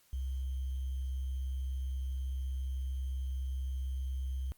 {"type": "tone with sample-and-hold", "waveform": "sine", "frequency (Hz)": 65.41, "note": "C2", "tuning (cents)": 0, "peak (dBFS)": -33, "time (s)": [0.13, 4.52], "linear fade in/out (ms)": 0, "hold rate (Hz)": 3150, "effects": ["white hiss -67 dBFS RMS until 4.57 s", "Opus 48 kbps"]}